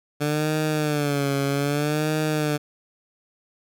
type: tone with vibrato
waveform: 15% pulse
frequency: 146.8 Hz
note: D3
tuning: in tune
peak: -15 dBFS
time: 0.2-2.58 s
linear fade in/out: 20 ms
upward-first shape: sine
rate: 0.63 Hz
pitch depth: 93 cents each way
effects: none